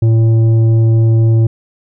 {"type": "tone with tanh clipping", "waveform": "sine", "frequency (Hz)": 113, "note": "A2", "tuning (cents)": 47, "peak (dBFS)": -8, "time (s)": [0.02, 1.47], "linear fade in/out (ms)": 5, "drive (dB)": 8, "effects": []}